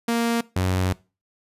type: tone pair in turn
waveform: sawtooth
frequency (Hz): 233.1 / 92.51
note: A#3 / F#2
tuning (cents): 0 / 0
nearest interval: octave + major third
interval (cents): 1600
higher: first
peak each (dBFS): -16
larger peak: neither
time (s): 0.08-0.41 / 0.56-0.93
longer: second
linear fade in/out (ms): 5
effects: noise-tail reverb RT60 0.3 s tail -21 dB re dry + resampled to 32000 Hz